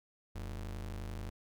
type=ring-modulated tone; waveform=square; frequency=65.41 Hz; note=C2; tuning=in tune; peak=-37 dBFS; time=0.35-1.3 s; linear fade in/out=10 ms; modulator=25.8 Hz; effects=none